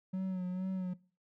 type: tone with vibrato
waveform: triangle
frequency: 185 Hz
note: F#3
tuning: in tune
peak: -31 dBFS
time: 0.13-0.94 s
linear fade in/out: 10 ms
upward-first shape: sine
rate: 2.2 Hz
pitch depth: 41 cents each way
effects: noise-tail reverb RT60 0.4 s tail -21 dB re dry